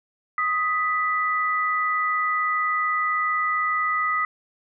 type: tone pair together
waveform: sine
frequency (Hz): 1251.3 / 1975.5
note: D#6 / B6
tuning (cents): +9 / 0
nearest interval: minor sixth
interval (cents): 791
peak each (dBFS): -22 / -25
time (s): 0.38-4.25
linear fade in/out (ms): 2
effects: none